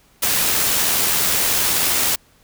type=noise with amplitude modulation; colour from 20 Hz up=white; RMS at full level=-17 dBFS; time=0.22-2.16 s; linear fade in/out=10 ms; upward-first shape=sine; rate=79 Hz; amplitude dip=25%; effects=pink hiss -55 dBFS RMS until 2.43 s